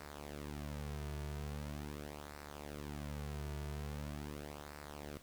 sawtooth tone with flanger, 73.42 Hz, D2, in tune, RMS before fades -45 dBFS, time 0-5.18 s, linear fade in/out 5 ms, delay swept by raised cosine 0.3 to 3.8 ms, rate 0.42 Hz, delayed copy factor -0.75, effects pink hiss -61 dBFS RMS until 5.22 s

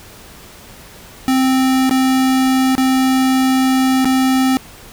square tone with dropouts, 261.6 Hz, C4, in tune, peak -12 dBFS, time 1.28-4.57 s, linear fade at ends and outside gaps 0 ms, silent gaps 1.895-1.91 / 2.752-2.78 / 4.046-4.055 s, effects pink hiss -39 dBFS RMS until 4.92 s

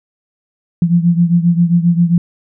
sine beating tone pair, 170 / 177.5 Hz, F3 / F3, -46 / +28 cents, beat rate 7.5 Hz, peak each -10 / -14 dBFS, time 0.82-2.18 s, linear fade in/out 2 ms, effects none

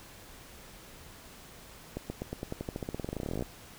accelerating click train, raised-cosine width 2 ms, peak -21 dBFS, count 28, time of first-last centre 1.97-3.424 s, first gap 130 ms, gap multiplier 0.92, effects pink hiss -51 dBFS RMS until 3.78 s

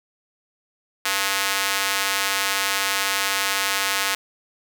square tone with high-pass filter, 98 Hz, G2, in tune, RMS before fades -23 dBFS, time 1.05-4.15 s, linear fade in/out 5 ms, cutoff 1500 Hz, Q 0.75, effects none

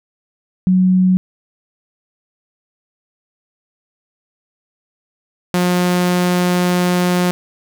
sine / sawtooth tone pair in turn, 184.9 / 178.7 Hz, F#3 / F3, -1 / +40 cents, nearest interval minor second, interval 59 cents, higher first, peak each -9 dBFS, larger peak neither, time 0.67-1.17 / 5.54-7.31 s, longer second, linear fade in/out 0 ms, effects none

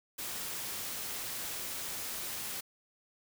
white noise, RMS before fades -39 dBFS, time 0.18-2.61 s, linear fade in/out 10 ms, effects none

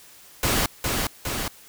pink noise with echo, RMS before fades -22 dBFS, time 0.43-0.66 s, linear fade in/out 2 ms, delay 410 ms, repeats 2, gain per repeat -3 dB, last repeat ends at 1.48 s, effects white hiss -49 dBFS RMS until 1.68 s

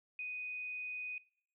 sine tone, 2491 Hz, D#7, 1 cent sharp, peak -39 dBFS, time 0.19-1.18 s, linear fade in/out 2 ms, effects noise-tail reverb RT60 0.6 s tail -21 dB re dry

